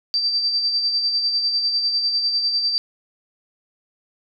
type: tone with tremolo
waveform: sine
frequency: 4672 Hz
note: D8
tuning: 10 cents flat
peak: -16 dBFS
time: 0.14-2.78 s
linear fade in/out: 0 ms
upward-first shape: sine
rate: 10 Hz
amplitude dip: 45%
effects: none